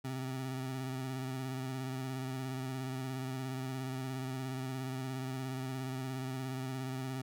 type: tone with vibrato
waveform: 25% pulse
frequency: 130.9 Hz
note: C3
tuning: 1 cent sharp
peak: -33 dBFS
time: 0.04-7.22 s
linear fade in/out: 10 ms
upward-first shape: sine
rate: 17 Hz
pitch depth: 36 cents each way
effects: none